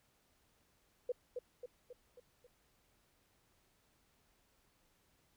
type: tone with echo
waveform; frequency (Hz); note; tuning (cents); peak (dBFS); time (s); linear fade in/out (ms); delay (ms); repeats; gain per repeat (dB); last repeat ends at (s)
sine; 493.5; B4; -1; -33; 1.09-1.12; 5; 270; 5; -5; 2.47
effects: pink hiss -74 dBFS RMS until 5.36 s